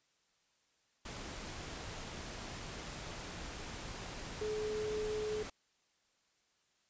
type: tone in noise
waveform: sine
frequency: 426.9 Hz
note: G#4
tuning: 48 cents sharp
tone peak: -35 dBFS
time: 4.41-5.43 s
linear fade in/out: 5 ms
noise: pink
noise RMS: -45 dBFS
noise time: 1.05-5.5 s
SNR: +7 dB
effects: white hiss -75 dBFS RMS until 6.89 s + resampled to 16000 Hz